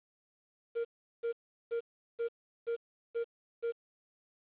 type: tone bursts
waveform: triangle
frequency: 466.2 Hz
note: A#4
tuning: in tune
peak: -29 dBFS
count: 7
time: 0.75-3.723 s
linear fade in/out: 20 ms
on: 99 ms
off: 380 ms
effects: resampled to 8000 Hz + 10-bit